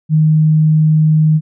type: tone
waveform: sine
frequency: 155.56 Hz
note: D#3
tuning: in tune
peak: -7 dBFS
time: 0.09-1.41 s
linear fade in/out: 50 ms
effects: none